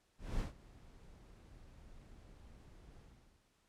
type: noise with ADSR envelope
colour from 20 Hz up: brown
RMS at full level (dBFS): -37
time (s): 0.18-3.44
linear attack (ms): 220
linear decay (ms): 120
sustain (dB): -21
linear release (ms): 420
effects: pink hiss -75 dBFS RMS until 3.68 s + low-pass 10000 Hz 12 dB/octave